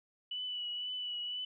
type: tone with vibrato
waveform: sine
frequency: 2960 Hz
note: F#7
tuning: in tune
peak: -36 dBFS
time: 0.31-1.45 s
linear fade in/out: 5 ms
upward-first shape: triangle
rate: 2 Hz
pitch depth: 28 cents each way
effects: none